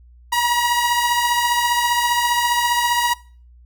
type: beating tone pair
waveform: sawtooth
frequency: 956 / 971 Hz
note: A#5 / B5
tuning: +43 / -30 cents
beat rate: 15 Hz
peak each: -13 / -20 dBFS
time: 0.32-3.14 s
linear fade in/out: 10 ms
effects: noise-tail reverb RT60 0.4 s tail -21 dB re dry + added 60 Hz sine -44 dBFS peak until 3.65 s